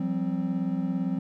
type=chord; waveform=triangle; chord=F suspended second; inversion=none; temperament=equal with one note detuned; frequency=174.61 / 192.3 / 261.6 Hz; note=F3 / G3 / C4; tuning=0 / -33 / 0 cents; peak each=-28 dBFS; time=0-1.19 s; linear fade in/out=5 ms; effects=none